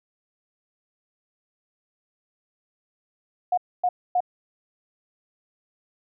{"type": "tone bursts", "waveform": "sine", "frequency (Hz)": 721, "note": "F#5", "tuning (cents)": -45, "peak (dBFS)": -18, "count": 3, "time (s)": [3.52, 4.205], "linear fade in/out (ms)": 5, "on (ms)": 55, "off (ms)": 260, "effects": []}